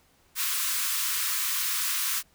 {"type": "high-pass noise", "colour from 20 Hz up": "white", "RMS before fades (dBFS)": -28, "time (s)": [0.35, 2.23], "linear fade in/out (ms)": 50, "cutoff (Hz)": 1000, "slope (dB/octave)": 96, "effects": ["pink hiss -63 dBFS RMS until 2.34 s"]}